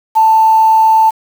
sine tone with quantisation, 884 Hz, A5, 8 cents sharp, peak -5 dBFS, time 0.15-1.11 s, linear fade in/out 20 ms, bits 5, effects none

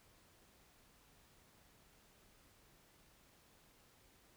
silence, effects pink hiss -68 dBFS RMS until 4.36 s

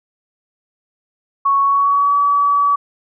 sine tone with pitch glide, 1109 to 1142.8 Hz, C#6 to D6, 0 to -48 cents, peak -11 dBFS, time 1.45-2.76 s, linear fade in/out 10 ms, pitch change +52 cents, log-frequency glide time 1.61-2.16 s, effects none

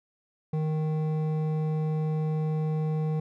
sine tone with hard clipping, 155.56 Hz, D#3, in tune, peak -27 dBFS, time 0.53-3.2 s, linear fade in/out 5 ms, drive 10 dB, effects none

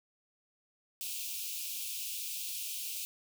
white high-pass noise, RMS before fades -39 dBFS, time 1.01-3.05 s, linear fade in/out 0 ms, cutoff 2400 Hz, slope 96 dB/octave, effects none

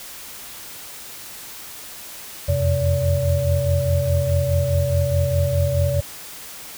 sine tone cluster, 85.7 / 90.5 / 131.8 / 572 Hz, F2 / F#2 / C3 / D5, -32 / -38 / +13 / -46 cents, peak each -22 dBFS, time 2.48-6.01 s, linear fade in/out 10 ms, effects white hiss -37 dBFS RMS until 6.77 s

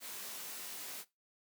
white noise with comb filter, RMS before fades -45 dBFS, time 0-1.05 s, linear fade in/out 50 ms, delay 20 ms, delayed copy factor +0.55, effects noise-tail reverb RT60 0.2 s tail -18 dB re dry + high-pass 200 Hz 12 dB/octave

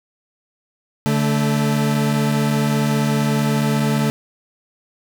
40% pulse tone pair together, 144.6 / 219.6 Hz, D3 / A3, -27 / -3 cents, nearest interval perfect fifth, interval 724 cents, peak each -18 dBFS, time 1.06-4.1 s, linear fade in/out 0 ms, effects none

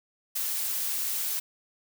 blue noise, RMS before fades -30 dBFS, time 0.35-1.4 s, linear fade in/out 10 ms, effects none

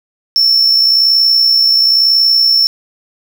triangle tone with amplitude modulation, 5400 Hz, E8, 41 cents sharp, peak -4 dBFS, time 0.36-2.67 s, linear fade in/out 0 ms, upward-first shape sine, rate 61 Hz, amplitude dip 40%, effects none

